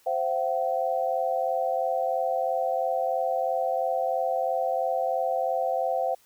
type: tone cluster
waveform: sine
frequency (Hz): 523 / 679 / 762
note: C5 / F5 / G5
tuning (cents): -1 / -49 / -49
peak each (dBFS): -28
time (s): 0.06-6.15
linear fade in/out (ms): 10
effects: white hiss -61 dBFS RMS until 6.25 s

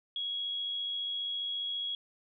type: tone with amplitude modulation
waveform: sine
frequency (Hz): 3322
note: G#7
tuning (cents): 0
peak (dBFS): -31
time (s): 0.16-1.95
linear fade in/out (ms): 2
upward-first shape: sine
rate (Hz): 94.7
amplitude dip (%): 30
effects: none

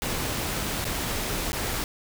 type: noise with dropouts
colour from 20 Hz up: pink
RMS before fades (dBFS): -29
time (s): 0.02-1.84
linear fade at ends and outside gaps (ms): 0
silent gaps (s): 0.844-0.852 / 1.52-1.53
effects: none

